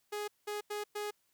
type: tone bursts at uneven times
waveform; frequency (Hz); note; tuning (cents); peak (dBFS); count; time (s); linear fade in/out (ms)
sawtooth; 416.4; G#4; +5; -32; 4; 0.12-0.28 / 0.47-0.61 / 0.7-0.84 / 0.95-1.11; 10
effects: white hiss -75 dBFS RMS until 1.33 s

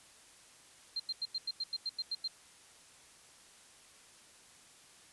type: tone bursts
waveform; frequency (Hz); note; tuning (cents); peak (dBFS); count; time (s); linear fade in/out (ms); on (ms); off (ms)
sine; 4172; C8; -6; -33; 11; 0.96-2.278; 5; 38; 90
effects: white hiss -59 dBFS RMS until 5.12 s + resampled to 24000 Hz

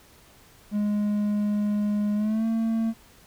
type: tone with pitch glide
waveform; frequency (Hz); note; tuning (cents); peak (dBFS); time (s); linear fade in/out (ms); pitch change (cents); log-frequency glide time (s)
triangle; 207.7 to 225.2; G#3 to A3; 0 to +40; -20; 0.71-2.94; 50; +140; 2.15-2.46
effects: pink hiss -54 dBFS RMS until 3.26 s

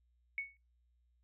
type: tone with exponential decay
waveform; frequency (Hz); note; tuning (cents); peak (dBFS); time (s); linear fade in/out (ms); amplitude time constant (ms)
sine; 2217; C#7; 0; -32; 0.38-0.57; 1; 41
effects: noise-tail reverb RT60 0.3 s tail -26 dB re dry + added 60 Hz sine -70 dBFS peak until 1.23 s

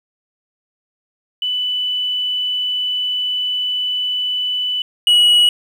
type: tone pair in turn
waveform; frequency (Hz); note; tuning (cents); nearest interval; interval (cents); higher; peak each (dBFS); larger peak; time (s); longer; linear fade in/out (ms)
sine / triangle; 2986 / 2921; F#7 / F#7; +15 / -23; unison; 38; first; -17 / -7; second; 1.42-4.82 / 5.07-5.49; first; 2
effects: 8-bit

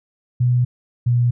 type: tone pair in turn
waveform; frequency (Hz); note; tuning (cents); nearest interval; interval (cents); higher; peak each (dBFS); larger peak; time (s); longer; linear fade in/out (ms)
sine; 123.47 / 121.07; B2 / B2; 0 / -34; unison; 34; first; -13; neither; 0.4-0.65 / 1.06-1.31; neither; 10
effects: none

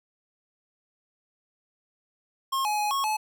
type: tone with pitch steps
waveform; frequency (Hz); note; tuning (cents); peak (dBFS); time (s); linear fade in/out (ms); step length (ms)
square; 1074 / 842 / 837 / 1097 / 859; C6 / G#5 / G#5 / C#6 / A5; +45 / +24 / +13 / -18 / -42; -25; 2.52-3.17; 10; 130
effects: none

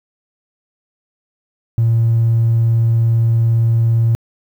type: tone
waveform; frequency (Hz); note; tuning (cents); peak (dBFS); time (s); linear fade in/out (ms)
triangle; 114.7; A#2; -28; -7; 1.78-4.15; 0
effects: tanh soft clip ceiling -7 dBFS + 8-bit

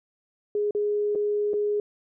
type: tone with dropouts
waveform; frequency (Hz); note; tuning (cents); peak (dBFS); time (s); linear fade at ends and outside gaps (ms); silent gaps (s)
sine; 415.3; G#4; 0; -22; 0.55-1.8; 2; 0.709-0.749 / 1.151-1.156 / 1.534-1.539
effects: none

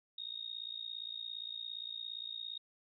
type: tone with amplitude modulation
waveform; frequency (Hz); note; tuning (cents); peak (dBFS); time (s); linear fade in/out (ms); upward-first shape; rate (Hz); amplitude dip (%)
sine; 3729; A#7; 0; -37; 0.18-2.58; 5; sine; 57.4; 90
effects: none

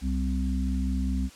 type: harmonic tone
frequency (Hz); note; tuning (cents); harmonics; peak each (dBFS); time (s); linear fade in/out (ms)
65; C2; -11; 1 / 3 / 4; -26 / -31 / -32; 0.01-1.3; 50
effects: white hiss -50 dBFS RMS until 1.35 s + low-pass 8000 Hz 12 dB/octave

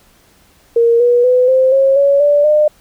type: tone with pitch steps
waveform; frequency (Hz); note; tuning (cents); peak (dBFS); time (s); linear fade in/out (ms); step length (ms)
sine; 466.2 / 483.8 / 502 / 520.9 / 540.5 / 560.9 / 582 / 603.9; A#4 / B4 / B4 / C5 / C#5 / C#5 / D5 / D5; 0 / -36 / +28 / -8 / -44 / +20 / -16 / +48; -7; 0.76-2.68; 5; 240
effects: pink hiss -50 dBFS RMS until 2.8 s

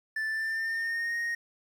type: tone with pitch glide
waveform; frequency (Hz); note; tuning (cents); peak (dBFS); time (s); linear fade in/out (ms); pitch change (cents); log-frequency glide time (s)
triangle; 1760 to 1864.7; A6 to A#6; 0 to 0; -27; 0.16-1.35; 5; +100; 0.28-1.16
effects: 10-bit

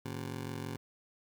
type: ring-modulated tone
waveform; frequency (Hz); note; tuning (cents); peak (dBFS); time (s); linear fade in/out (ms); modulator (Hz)
20% pulse; 128.9; C3; -26; -30; 0.05-0.77; 5; 23.1
effects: 10-bit

